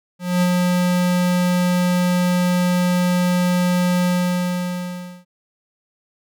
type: tone with ADSR envelope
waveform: square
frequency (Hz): 179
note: F3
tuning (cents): +43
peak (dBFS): -14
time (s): 0.19-5.25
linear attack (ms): 230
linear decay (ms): 44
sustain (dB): -2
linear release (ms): 1200
effects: none

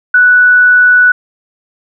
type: tone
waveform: sine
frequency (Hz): 1480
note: F#6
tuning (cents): 0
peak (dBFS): -3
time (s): 0.14-1.12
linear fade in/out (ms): 5
effects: none

